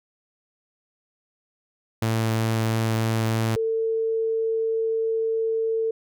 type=tone pair in turn; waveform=sawtooth / sine; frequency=112.1 / 448.4 Hz; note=A2 / A4; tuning=+33 / +33 cents; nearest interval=2 octaves; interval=2400 cents; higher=second; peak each=-17 / -21 dBFS; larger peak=first; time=2.02-3.56 / 3.56-5.91 s; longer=second; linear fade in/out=5 ms; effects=none